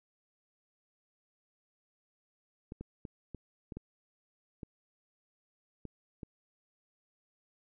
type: clicks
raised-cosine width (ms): 3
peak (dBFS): -29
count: 9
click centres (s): 2.721 / 2.81 / 3.052 / 3.347 / 3.722 / 3.77 / 4.632 / 5.853 / 6.232
effects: none